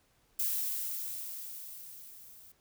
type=noise with level ramp; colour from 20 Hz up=violet; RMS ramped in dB=-31 to -55 dBFS; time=0.39-2.52 s; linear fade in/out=5 ms; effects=pink hiss -70 dBFS RMS until 2.6 s